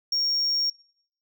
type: tone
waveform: sine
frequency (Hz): 5550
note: F8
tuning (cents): -12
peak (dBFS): -19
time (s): 0.12-0.7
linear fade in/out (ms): 5
effects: noise-tail reverb RT60 0.6 s tail -26 dB re dry + tanh soft clip ceiling -21 dBFS